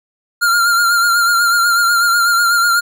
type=tone with vibrato; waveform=square; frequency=1396.9 Hz; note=F6; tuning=in tune; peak=-11 dBFS; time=0.41-2.81 s; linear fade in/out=20 ms; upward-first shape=sine; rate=8.1 Hz; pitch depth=39 cents each way; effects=none